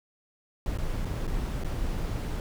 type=noise with dropouts; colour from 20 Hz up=brown; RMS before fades=-30 dBFS; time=0.66-2.4 s; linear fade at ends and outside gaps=1 ms; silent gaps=0.775-0.785 / 1.05-1.054 / 1.269-1.277 / 1.637-1.646 s; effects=none